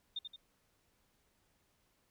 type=tone with echo; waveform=sine; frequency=3639 Hz; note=A#7; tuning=42 cents flat; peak=-36 dBFS; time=0.16-0.19 s; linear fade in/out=5 ms; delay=86 ms; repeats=2; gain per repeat=-6 dB; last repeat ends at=0.362 s; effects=pink hiss -75 dBFS RMS until 2.1 s